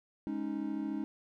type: chord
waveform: triangle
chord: Ab suspended fourth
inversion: none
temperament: equal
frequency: 207.7 / 277.2 / 311.1 Hz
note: Ab3 / Db4 / Eb4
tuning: 0 / 0 / 0 cents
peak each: -37 / -36 / -35 dBFS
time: 0.27-1.04 s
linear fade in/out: 0 ms
effects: none